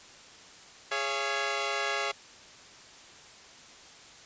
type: chord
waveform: 10% pulse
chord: Db major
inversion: second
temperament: equal with one note detuned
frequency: 415.3 / 554.4 / 682.1 Hz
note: Ab4 / Db5 / F5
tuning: 0 / 0 / -41 cents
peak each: -25 dBFS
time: 0.91-2.12 s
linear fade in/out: 10 ms
effects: white hiss -51 dBFS RMS until 4.25 s + resampled to 16000 Hz